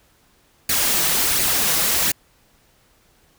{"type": "noise with flanger", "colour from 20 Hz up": "white", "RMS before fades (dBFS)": -19, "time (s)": [0.69, 2.12], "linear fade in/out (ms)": 5, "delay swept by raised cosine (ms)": [0.44, 6.24], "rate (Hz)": 1.4, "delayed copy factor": 0.5, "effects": ["pink hiss -58 dBFS RMS until 3.38 s"]}